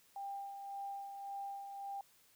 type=tone with tremolo; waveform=sine; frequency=795 Hz; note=G5; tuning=24 cents sharp; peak=-40 dBFS; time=0.16-2.01 s; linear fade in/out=2 ms; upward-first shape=sine; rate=1.8 Hz; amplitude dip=45%; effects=white hiss -68 dBFS RMS until 2.35 s